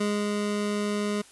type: tone with ADSR envelope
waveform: 25% pulse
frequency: 207 Hz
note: G#3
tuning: 5 cents flat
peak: -20 dBFS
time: 0-1.22 s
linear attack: 8 ms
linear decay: 240 ms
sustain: -2 dB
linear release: 10 ms
effects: white hiss -52 dBFS RMS until 1.31 s + resampled to 24000 Hz

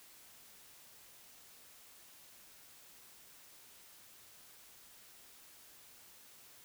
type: silence
effects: white hiss -59 dBFS RMS until 6.64 s

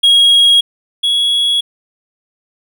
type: tone pair in turn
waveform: triangle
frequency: 3293 / 3347 Hz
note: G#7 / G#7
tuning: -15 / +13 cents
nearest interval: unison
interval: 28 cents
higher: second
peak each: -4 / -9 dBFS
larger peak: first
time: 0.03-0.61 / 1.03-1.61 s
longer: neither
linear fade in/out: 10 ms
effects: none

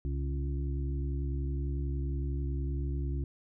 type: harmonic tone with a mistuned harmonic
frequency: 69.3 Hz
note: C#2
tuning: in tune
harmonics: 1 / 2 / 4 / 5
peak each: -31 / -37 / -43 / -45 dBFS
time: 0.05-3.24 s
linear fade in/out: 0 ms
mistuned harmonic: 1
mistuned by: -43 cents
effects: none

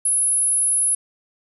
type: tone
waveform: sine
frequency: 10570 Hz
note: E9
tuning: 4 cents sharp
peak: -16 dBFS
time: 0.05-0.95 s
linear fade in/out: 5 ms
effects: none

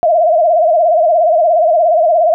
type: tone with vibrato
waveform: sine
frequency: 659.3 Hz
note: E5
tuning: in tune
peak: -7 dBFS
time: 0.03-2.34 s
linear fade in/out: 0 ms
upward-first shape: sine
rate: 17 Hz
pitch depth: 120 cents each way
effects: none

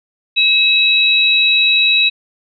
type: tone pair together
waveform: sine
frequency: 2581 / 3867 Hz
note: E7 / B7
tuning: -37 / -37 cents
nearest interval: perfect fifth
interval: 700 cents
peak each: -12 dBFS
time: 0.36-2.1 s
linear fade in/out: 20 ms
effects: none

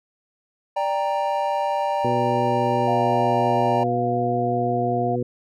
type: chord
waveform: triangle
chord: G minor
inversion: second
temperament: equal with one note detuned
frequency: 587.3 / 792.2 / 932.3 Hz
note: D5 / G5 / Bb5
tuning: 0 / +18 / 0 cents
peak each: -23 dBFS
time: 0.76-3.84 s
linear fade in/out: 10 ms
type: harmonic tone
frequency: 122.5 Hz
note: B2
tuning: 14 cents flat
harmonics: 1 / 2 / 3 / 4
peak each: -27 / -27 / -27 / -27 dBFS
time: 2.04-5.23 s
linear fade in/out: 5 ms
type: tone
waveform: sine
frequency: 703 Hz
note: F5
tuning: 11 cents sharp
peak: -23 dBFS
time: 2.87-5.16 s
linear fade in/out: 10 ms
effects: none

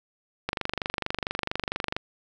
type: click train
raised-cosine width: 0.3 ms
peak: -11 dBFS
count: 37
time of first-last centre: 0.49-1.965 s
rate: 24.4 Hz
effects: none

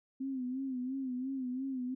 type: tone with vibrato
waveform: sine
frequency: 259.6 Hz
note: C4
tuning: 13 cents flat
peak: -34 dBFS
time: 0.2-1.95 s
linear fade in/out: 10 ms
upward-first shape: sine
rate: 2.9 Hz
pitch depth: 77 cents each way
effects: none

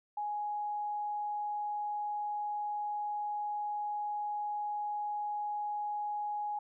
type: tone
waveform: sine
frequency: 833 Hz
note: G#5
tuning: 5 cents sharp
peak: -33 dBFS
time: 0.17-6.59 s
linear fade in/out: 5 ms
effects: none

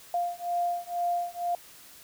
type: beating tone pair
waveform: sine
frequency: 698.5 / 700.6 Hz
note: F5 / F5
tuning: 0 / +5 cents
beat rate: 2.1 Hz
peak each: -30 dBFS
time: 0.14-1.55 s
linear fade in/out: 2 ms
effects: white hiss -51 dBFS RMS until 2.03 s

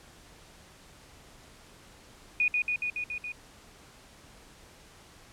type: tone with echo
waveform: sine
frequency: 2463 Hz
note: D#7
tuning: 18 cents flat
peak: -22 dBFS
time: 2.4-2.48 s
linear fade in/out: 2 ms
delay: 140 ms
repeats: 6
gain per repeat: -2 dB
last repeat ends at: 3.32 s
effects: pink hiss -54 dBFS RMS until 5.32 s + low-pass 10000 Hz 12 dB/octave

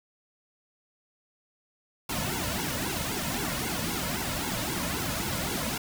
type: noise with flanger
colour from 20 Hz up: pink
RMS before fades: -31 dBFS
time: 2.09-5.78 s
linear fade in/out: 5 ms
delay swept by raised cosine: 1.6 to 2.6 ms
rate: 3.8 Hz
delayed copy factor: -0.95
effects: none

